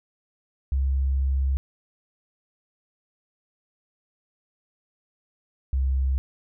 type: tone pair in turn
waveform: sine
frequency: 67.3 / 66.3 Hz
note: C2 / C2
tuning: +49 / +23 cents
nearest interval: unison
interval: 26 cents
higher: first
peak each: -20 dBFS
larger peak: neither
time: 0.72-1.57 / 5.73-6.18 s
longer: first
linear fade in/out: 0 ms
effects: none